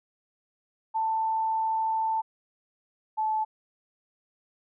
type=tone pair in turn; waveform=sine; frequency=887 / 869.2 Hz; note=A5 / A5; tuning=+14 / -21 cents; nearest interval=unison; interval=35 cents; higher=first; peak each=-24 / -24 dBFS; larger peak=neither; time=0.94-2.22 / 3.17-3.45 s; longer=first; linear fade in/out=20 ms; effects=none